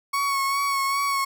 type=tone with vibrato; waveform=35% pulse; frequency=1108.7 Hz; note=C#6; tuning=in tune; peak=-20 dBFS; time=0.13-1.25 s; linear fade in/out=10 ms; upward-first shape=sine; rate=2.5 Hz; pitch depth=26 cents each way; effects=none